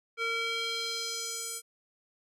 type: tone with band-pass filter sweep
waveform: square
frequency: 458.9 Hz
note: A#4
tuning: 27 cents flat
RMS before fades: -34 dBFS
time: 0.17-1.62 s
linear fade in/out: 50 ms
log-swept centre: 2000 to 9200 Hz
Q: 1.9
effects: none